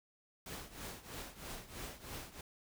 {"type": "noise with tremolo", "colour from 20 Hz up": "pink", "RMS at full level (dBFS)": -44, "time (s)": [0.46, 2.41], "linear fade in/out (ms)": 2, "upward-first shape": "triangle", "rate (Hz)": 3.1, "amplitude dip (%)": 85, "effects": []}